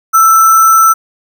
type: tone with sample-and-hold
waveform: sine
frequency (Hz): 1331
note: E6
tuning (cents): +16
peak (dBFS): -3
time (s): 0.13-0.94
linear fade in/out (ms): 20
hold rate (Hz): 7350
effects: none